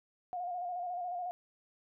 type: tone with vibrato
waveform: sine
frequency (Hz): 713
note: F5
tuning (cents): +36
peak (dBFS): -35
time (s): 0.33-1.31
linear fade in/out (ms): 0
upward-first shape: square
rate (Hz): 14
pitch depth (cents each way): 37
effects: none